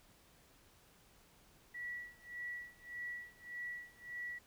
sine tone with tremolo, 1942 Hz, B6, 30 cents flat, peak -40 dBFS, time 1.74-4.39 s, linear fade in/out 10 ms, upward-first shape sine, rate 1.7 Hz, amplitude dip 95%, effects pink hiss -66 dBFS RMS until 4.46 s

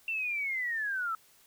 sine linear sweep, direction down, 2711 to 1291 Hz, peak -30 dBFS, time 0.08-1.15 s, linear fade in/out 2 ms, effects white hiss -62 dBFS RMS until 1.46 s

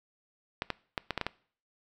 clicks, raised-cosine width 0.3 ms, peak -14 dBFS, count 7, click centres 0.621 / 0.703 / 0.978 / 1.107 / 1.177 / 1.213 / 1.266 s, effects noise-tail reverb RT60 0.5 s tail -22 dB re dry

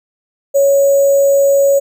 sine tone with sample-and-hold, 556 Hz, C#5, 5 cents sharp, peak -7 dBFS, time 0.54-1.8 s, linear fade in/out 20 ms, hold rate 7350 Hz, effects none

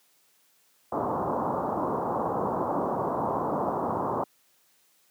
white low-pass noise, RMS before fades -28 dBFS, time 0.92-4.24 s, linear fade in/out 5 ms, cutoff 1100 Hz, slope 48 dB/octave, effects white hiss -65 dBFS RMS until 5.1 s + high-pass 150 Hz 12 dB/octave

